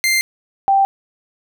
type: tone pair in turn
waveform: sawtooth / sine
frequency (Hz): 2093 / 784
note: C7 / G5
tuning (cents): 0 / 0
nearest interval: octave + perfect fourth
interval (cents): 1700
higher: first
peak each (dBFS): -10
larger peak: neither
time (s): 0.04-0.21 / 0.68-0.85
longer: neither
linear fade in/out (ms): 0
effects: none